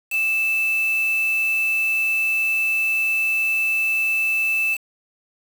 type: tone with quantisation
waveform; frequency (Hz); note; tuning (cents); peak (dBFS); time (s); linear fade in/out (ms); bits
sine; 2637; E7; 0; -18; 0.1-4.78; 50; 5
effects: none